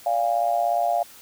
sine tone with amplitude modulation, 698.5 Hz, F5, in tune, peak -15 dBFS, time 0.06-1.03 s, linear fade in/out 5 ms, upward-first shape sine, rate 117 Hz, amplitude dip 95%, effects white hiss -47 dBFS RMS until 1.21 s

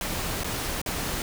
pink noise with dropouts, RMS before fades -30 dBFS, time 0.01-1.22 s, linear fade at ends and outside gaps 1 ms, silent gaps 0.435-0.444 / 0.816-0.861 s, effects none

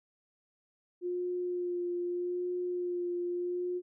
sine tone with vibrato, 354.8 Hz, F4, 27 cents sharp, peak -31 dBFS, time 1.01-3.82 s, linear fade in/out 50 ms, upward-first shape sine, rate 0.81 Hz, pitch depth 17 cents each way, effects none

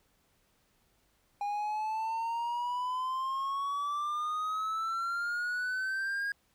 triangle exponential sweep, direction up, 812 to 1639 Hz, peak -29 dBFS, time 1.41-6.32 s, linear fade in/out 2 ms, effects pink hiss -71 dBFS RMS until 6.54 s

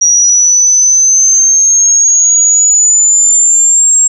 sine exponential sweep, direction up, 5750 to 7560 Hz, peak -4 dBFS, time 0.01-4.08 s, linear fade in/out 10 ms, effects none

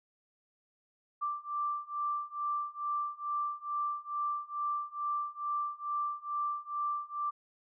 sine beating tone pair, 1174.7 / 1177 Hz, D6 / D6, 0 / +3 cents, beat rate 2.3 Hz, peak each -36 / -35 dBFS, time 1.21-7.31 s, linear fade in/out 20 ms, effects none

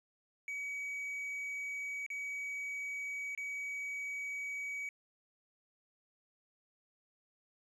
triangle tone with dropouts, 2268 Hz, C#7, 39 cents sharp, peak -36 dBFS, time 0.48-4.89 s, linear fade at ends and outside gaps 1 ms, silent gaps 2.064-2.102 / 3.35-3.376 s, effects resampled to 24000 Hz

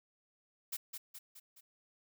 blue noise with echo, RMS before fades -39 dBFS, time 0.72-0.77 s, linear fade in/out 10 ms, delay 210 ms, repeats 4, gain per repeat -5 dB, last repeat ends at 1.61 s, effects none

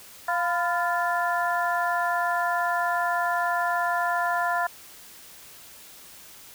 harmonic tone with a mistuned harmonic, 349.2 Hz, F4, in tune, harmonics 2 / 3 / 4 / 5, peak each -26 / -28 / -29 / -30 dBFS, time 0.28-4.67 s, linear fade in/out 5 ms, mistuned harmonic 3, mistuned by -62 cents, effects white hiss -47 dBFS RMS until 6.54 s

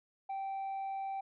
sine tone, 779 Hz, G5, 11 cents flat, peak -33 dBFS, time 0.29-1.21 s, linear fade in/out 10 ms, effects tanh soft clip ceiling -35 dBFS

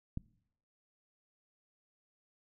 click, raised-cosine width 5 ms, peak -24 dBFS, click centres 0.174 s, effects noise-tail reverb RT60 0.7 s tail -22 dB re dry

